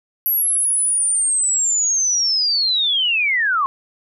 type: linear sweep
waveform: sine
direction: down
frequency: 11760 to 1046.5 Hz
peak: -15 dBFS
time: 0.26-3.66 s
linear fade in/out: 0 ms
effects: none